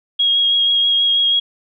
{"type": "tone with vibrato", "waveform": "sine", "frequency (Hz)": 3283, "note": "G#7", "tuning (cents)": -21, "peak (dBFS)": -12, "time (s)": [0.19, 1.4], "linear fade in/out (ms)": 10, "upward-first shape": "triangle", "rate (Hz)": 6.2, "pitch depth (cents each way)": 18, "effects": []}